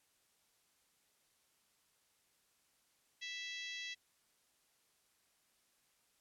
harmonic tone, 659.3 Hz, E5, in tune, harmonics 3 / 4 / 5 / 6 / 7 / 8 / 9 / 10, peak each -47 / -49 / -48 / -51 / -57 / -58 / -58 / -60 dBFS, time 3.21-3.95 s, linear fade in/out 20 ms, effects white hiss -75 dBFS RMS until 6.2 s + low-pass 12000 Hz 12 dB/octave

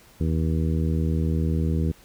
harmonic tone, 80 Hz, D#2, 49 cents sharp, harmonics 1 / 2 / 3 / 4 / 5 / 6, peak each -23 / -25 / -30 / -33 / -36 / -38 dBFS, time 0.2-1.92 s, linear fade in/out 10 ms, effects pink hiss -53 dBFS RMS until 2.04 s

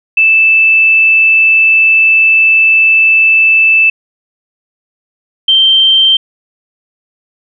sine tone pair in turn, 2637 / 3136 Hz, E7 / G7, 0 / 0 cents, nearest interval minor third, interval 300 cents, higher second, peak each -4 dBFS, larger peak neither, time 0.17-3.9 / 5.48-6.17 s, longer first, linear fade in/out 5 ms, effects none

